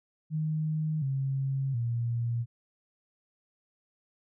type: tone with pitch steps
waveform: sine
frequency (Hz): 155.56 / 135.42 / 117.89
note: D#3 / C#3 / A#2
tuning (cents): 0 / -40 / +20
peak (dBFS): -27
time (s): 0.3-2.46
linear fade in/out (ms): 50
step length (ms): 720
effects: none